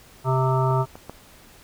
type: harmonic tone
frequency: 130.81 Hz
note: C3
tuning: in tune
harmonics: 1 / 3 / 5 / 7 / 9 / 10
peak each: -20 / -27 / -28 / -26 / -30 / -32 dBFS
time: 0.24-0.86 s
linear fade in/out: 50 ms
type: clicks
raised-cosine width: 1 ms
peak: -23 / -25 / -20 dBFS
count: 3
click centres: 0.709 / 0.955 / 1.096 s
effects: pink hiss -50 dBFS RMS until 1.63 s